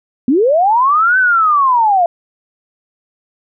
sine linear two-way sweep, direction up then down, 233.1 to 1544 to 668 Hz, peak -8 dBFS, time 0.28-2.06 s, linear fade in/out 2 ms, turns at 1.18 s, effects none

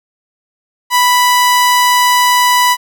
sawtooth tone, 987.8 Hz, B5, in tune, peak -4 dBFS, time 0.9-2.77 s, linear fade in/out 50 ms, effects none

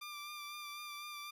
15% pulse tone with vibrato, 1185 Hz, D6, 15 cents sharp, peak -38 dBFS, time 0.01-1.31 s, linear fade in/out 10 ms, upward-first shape sine, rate 4 Hz, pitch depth 24 cents each way, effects none

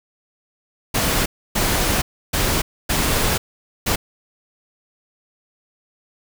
pink noise bursts at uneven times, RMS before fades -19 dBFS, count 5, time 0.94-1.26 / 1.55-2.02 / 2.33-2.62 / 2.89-3.38 / 3.86-3.96 s, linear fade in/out 10 ms, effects none

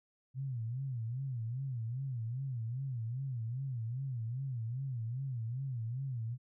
sine tone with vibrato, 123.9 Hz, B2, 6 cents sharp, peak -35 dBFS, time 0.34-6.38 s, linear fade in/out 50 ms, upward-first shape sine, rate 2.5 Hz, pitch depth 180 cents each way, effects none

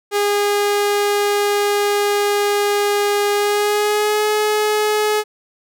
sawtooth tone with pitch glide, 409.4 to 424.1 Hz, G#4 to G#4, -25 to +36 cents, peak -11 dBFS, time 0.11-5.24 s, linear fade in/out 50 ms, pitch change +61 cents, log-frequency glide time 3.33-4.26 s, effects none

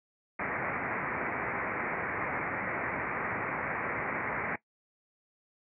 white low-pass noise, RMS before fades -34 dBFS, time 0.39-4.56 s, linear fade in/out 5 ms, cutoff 2300 Hz, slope 96 dB/octave, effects noise-tail reverb RT60 0.1 s tail -18 dB re dry + high-pass 100 Hz 12 dB/octave

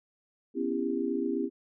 sine chord, C# half-diminished seventh, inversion third, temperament just, 249.5 / 277.2 / 332.6 / 399.1 Hz, B3 / C#4 / E4 / G4, +18 / 0 / +16 / +31 cents, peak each -33 dBFS, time 0.54-1.5 s, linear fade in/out 50 ms, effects none

